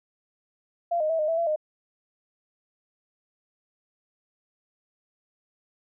sine tone with pitch steps, 687 / 618 / 651 / 613 / 657 / 675 / 614 Hz, F5 / D#5 / E5 / D#5 / E5 / E5 / D#5, -29 / -12 / -22 / -26 / -6 / +41 / -23 cents, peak -22 dBFS, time 0.91-1.561 s, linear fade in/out 10 ms, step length 93 ms, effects none

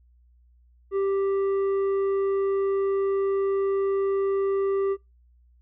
sine tone with tanh clipping, 392 Hz, G4, in tune, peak -23 dBFS, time 0.91-4.97 s, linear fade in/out 50 ms, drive 7 dB, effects noise-tail reverb RT60 0.2 s tail -22 dB re dry + added 60 Hz sine -55 dBFS peak until 5.61 s

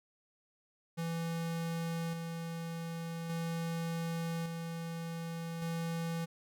square tone with tremolo, 166.3 Hz, E3, 16 cents sharp, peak -35 dBFS, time 0.97-6.26 s, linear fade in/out 20 ms, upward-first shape square, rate 0.43 Hz, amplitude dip 35%, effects none

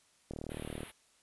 click train, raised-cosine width 2 ms, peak -27 dBFS, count 21, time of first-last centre 0.31-0.832 s, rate 38.3 Hz
white band-stop noise, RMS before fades -47 dBFS, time 0.49-0.92 s, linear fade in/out 20 ms, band 3700 to 10000 Hz, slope 48 dB/octave
effects white hiss -68 dBFS RMS until 1.22 s + resampled to 24000 Hz

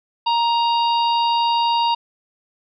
harmonic tone, 936 Hz, A#5, 7 cents sharp, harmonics 1 / 3 / 4 / 5, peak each -16 / -26 / -28 / -30 dBFS, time 0.26-1.95 s, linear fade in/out 10 ms, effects none

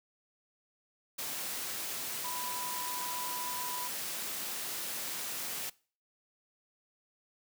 sine tone in noise, 987.8 Hz, B5, in tune, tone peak -39 dBFS, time 2.24-3.88 s, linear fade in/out 10 ms, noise white, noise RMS -38 dBFS, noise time 1.18-5.7 s, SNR -4 dB, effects noise-tail reverb RT60 0.4 s tail -22 dB re dry + high-pass 150 Hz 12 dB/octave

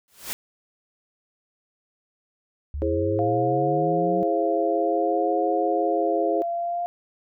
white noise with exponential growth, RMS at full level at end -27 dBFS, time 0.08-0.33 s, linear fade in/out 0 ms, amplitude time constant 54 ms
sine linear sweep, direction up, 69.4 to 188.2 Hz, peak -27 dBFS, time 2.74-4.23 s, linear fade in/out 0 ms
sine chord, E augmented, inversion none, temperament equal with one note detuned, 329.6 / 415.3 / 533.3 Hz, E4 / G#4 / B#4, 0 / 0 / +33 cents, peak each -26 dBFS, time 2.82-6.42 s, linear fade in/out 0 ms
sine tone with vibrato, 698.5 Hz, F5, in tune, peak -24 dBFS, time 3.19-6.86 s, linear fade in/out 0 ms, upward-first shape sine, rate 0.55 Hz, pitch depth 38 cents each way
effects none

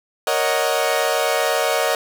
sawtooth chord, D# minor seventh, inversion second, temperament equal, 466.2 / 554.4 / 622.3 / 740 Hz, A#4 / C#5 / D#5 / F#5, 0 / 0 / 0 / 0 cents, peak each -20 / -19 / -18 / -20 dBFS, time 0.27-1.95 s, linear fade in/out 2 ms, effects none

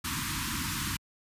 pink band-stop noise, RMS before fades -32 dBFS, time 0.04-0.97 s, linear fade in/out 10 ms, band 330 to 930 Hz, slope 96 dB/octave, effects high-pass 60 Hz 12 dB/octave + resampled to 32000 Hz

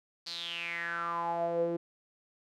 sawtooth tone with band-pass filter sweep, 170 Hz, F3, 46 cents flat, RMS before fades -34 dBFS, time 0.26-1.77 s, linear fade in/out 10 ms, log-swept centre 4600 to 390 Hz, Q 7.8, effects none

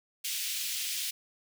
pink high-pass noise, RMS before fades -34 dBFS, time 0.24-1.11 s, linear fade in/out 10 ms, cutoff 2600 Hz, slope 24 dB/octave, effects none

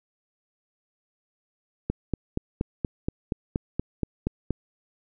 click train, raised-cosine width 3 ms, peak -12 dBFS, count 12, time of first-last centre 1.9-4.507 s, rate 4.22 Hz, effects none

